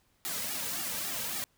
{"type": "noise with flanger", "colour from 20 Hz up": "white", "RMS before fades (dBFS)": -35, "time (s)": [0.25, 1.44], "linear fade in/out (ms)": 0, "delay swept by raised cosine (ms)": [1.9, 2.83], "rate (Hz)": 3.6, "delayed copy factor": -0.85, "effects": ["pink hiss -70 dBFS RMS until 1.57 s"]}